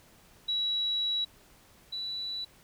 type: tone pair in turn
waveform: sine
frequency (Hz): 3900 / 3950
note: B7 / B7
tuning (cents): -23 / 0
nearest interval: unison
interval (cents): 23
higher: second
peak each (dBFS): -27 / -33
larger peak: first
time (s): 0.48-1.25 / 1.92-2.45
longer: first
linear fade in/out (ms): 10
effects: pink hiss -59 dBFS RMS until 2.63 s